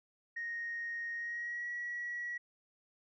sine tone with pitch glide, 1864.7 to 1924.9 Hz, A#6 to B6, 0 to -45 cents, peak -36 dBFS, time 0.36-2.38 s, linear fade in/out 10 ms, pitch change +55 cents, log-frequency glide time 1.15-1.69 s, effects tanh soft clip ceiling -32 dBFS

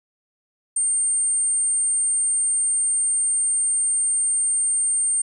sine tone, 8730 Hz, C#9, 28 cents flat, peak -18 dBFS, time 0.76-5.22 s, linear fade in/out 5 ms, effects none

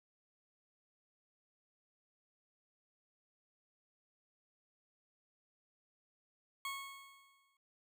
20% pulse tone with exponential decay, 1098 Hz, C#6, 17 cents flat, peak -33 dBFS, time 6.65-7.57 s, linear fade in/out 2 ms, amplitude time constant 200 ms, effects none

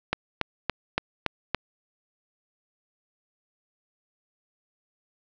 click train, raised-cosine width 0.3 ms, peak -7 dBFS, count 6, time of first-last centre 0.13-1.546 s, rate 3.53 Hz, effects low-pass 5000 Hz 12 dB/octave

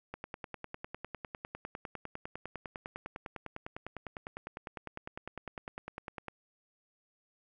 click train, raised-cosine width 0.5 ms, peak -25 dBFS, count 62, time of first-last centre 0.14-6.283 s, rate 9.93 Hz, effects none

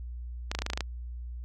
clicks, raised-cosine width 0.2 ms, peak -13 dBFS, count 9, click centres 0.515 / 0.55 / 0.589 / 0.62 / 0.664 / 0.701 / 0.734 / 0.775 / 0.807 s, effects added 60 Hz sine -36 dBFS peak until 1.44 s + AAC 64 kbps

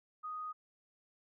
sine tone, 1244.5 Hz, D#6, in tune, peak -39 dBFS, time 0.23-0.53 s, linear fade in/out 20 ms, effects none

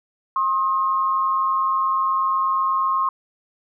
sine tone pair together, 1068 / 1256.2 Hz, C6 / D#6, +35 / +16 cents, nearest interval minor third, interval 281 cents, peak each -18 / -26 dBFS, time 0.36-3.09 s, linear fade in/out 2 ms, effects none

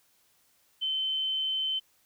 sine tone, 3074 Hz, G7, 35 cents flat, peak -27 dBFS, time 0.81-1.8 s, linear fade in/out 20 ms, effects white hiss -67 dBFS RMS until 2.05 s

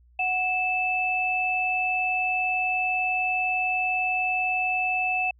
sine tone pair together, 739.9 / 2631 Hz, F#5 / E7, 0 / -4 cents, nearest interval octave + minor seventh, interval 2196 cents, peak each -27 / -24 dBFS, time 0.19-5.31 s, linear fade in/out 5 ms, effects added 60 Hz sine -54 dBFS peak until 5.39 s

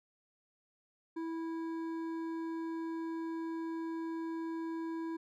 sine tone with hard clipping, 327.9 Hz, E4, 9 cents flat, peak -38 dBFS, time 1.16-5.17 s, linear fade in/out 10 ms, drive 9 dB, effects none

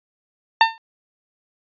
sawtooth tone with exponential decay, 902 Hz, A5, 43 cents sharp, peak -3 dBFS, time 0.61-0.78 s, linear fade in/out 1 ms, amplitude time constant 35 ms, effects resampled to 11025 Hz

